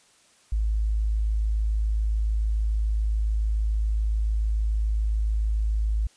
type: tone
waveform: sine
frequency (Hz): 53.5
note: A1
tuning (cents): -48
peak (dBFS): -21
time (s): 0.52-6.07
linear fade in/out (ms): 5
effects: white hiss -59 dBFS RMS until 6.16 s + resampled to 22050 Hz